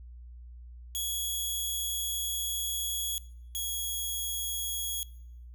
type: tone pair in turn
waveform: 10% pulse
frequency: 3347 / 3328 Hz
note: G#7 / G#7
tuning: +13 / +3 cents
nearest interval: unison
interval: 10 cents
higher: first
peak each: -23 dBFS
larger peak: neither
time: 0.95-3.18 / 3.55-5.03 s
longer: first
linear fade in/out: 0 ms
effects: noise-tail reverb RT60 0.8 s tail -22 dB re dry + added 60 Hz sine -44 dBFS peak until 5.54 s